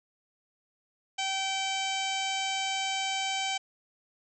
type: harmonic tone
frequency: 773 Hz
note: G5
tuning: 24 cents flat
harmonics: 1 / 2 / 3 / 4 / 5 / 6 / 7 / 8 / 9 / 10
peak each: -33 / -42 / -35 / -34 / -43 / -43 / -46 / -43 / -42 / -44 dBFS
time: 1.18-3.58 s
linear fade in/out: 10 ms
effects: none

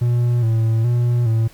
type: tone with vibrato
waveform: triangle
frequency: 116.54 Hz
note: A#2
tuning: in tune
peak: -12 dBFS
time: 0.01-1.48 s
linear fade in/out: 10 ms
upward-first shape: square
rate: 1.2 Hz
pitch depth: 58 cents each way
effects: pink hiss -48 dBFS RMS until 1.53 s

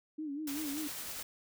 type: tone with vibrato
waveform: sine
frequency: 295.3 Hz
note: D4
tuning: 10 cents sharp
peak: -36 dBFS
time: 0.18-0.88 s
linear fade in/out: 10 ms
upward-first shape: sine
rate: 5.2 Hz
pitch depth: 110 cents each way
type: noise with tremolo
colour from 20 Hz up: white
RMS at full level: -41 dBFS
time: 0.47-1.23 s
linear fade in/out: 5 ms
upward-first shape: sine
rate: 10 Hz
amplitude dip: 25%
effects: none

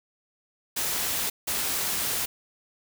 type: noise bursts at uneven times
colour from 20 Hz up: white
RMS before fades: -28 dBFS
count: 2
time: 0.76-1.3 / 1.47-2.26 s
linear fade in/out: 10 ms
effects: none

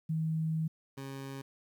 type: tone pair in turn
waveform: sine / 20% pulse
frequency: 159.5 / 136.07 Hz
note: D#3 / C#3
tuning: +43 / -32 cents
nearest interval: minor third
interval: 275 cents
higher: first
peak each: -29 / -35 dBFS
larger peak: first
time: 0.09-0.68 / 0.97-1.42 s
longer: first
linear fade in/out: 10 ms
effects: 11-bit

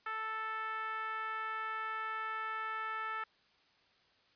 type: tone with band-pass filter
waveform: 10% pulse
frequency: 440 Hz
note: A4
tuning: in tune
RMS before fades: -39 dBFS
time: 0.06-3.24 s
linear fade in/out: 5 ms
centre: 1400 Hz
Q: 2.5
effects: white hiss -69 dBFS RMS until 4.35 s + resampled to 11025 Hz

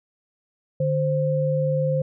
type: tone pair together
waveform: sine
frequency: 149.41 / 523.3 Hz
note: D3 / C5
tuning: +30 / 0 cents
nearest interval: octave + minor seventh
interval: 2170 cents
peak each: -22 dBFS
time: 0.8-2.02 s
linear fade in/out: 5 ms
effects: none

